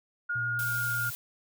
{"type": "tone with pitch glide", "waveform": "sine", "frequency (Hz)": [1428, 1419], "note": ["F6", "F6"], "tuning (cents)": [38, 27], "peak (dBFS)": -28, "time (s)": [0.29, 1.1], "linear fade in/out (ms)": 10, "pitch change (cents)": -11, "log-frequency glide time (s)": [0.51, 0.93]}
{"type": "tone with vibrato", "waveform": "sine", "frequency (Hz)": 119, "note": "A#2", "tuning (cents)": 36, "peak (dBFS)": -36, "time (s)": [0.35, 1.11], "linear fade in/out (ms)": 10, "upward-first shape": "sine", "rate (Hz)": 10, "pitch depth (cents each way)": 19}
{"type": "noise", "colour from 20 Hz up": "blue", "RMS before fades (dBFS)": -38, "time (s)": [0.59, 1.15], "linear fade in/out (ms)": 0}
{"effects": []}